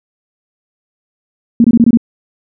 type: tone bursts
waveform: sine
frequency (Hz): 233.1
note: A#3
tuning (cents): 0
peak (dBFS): -3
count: 6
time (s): 1.6-1.973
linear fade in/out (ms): 2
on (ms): 43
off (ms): 23
effects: none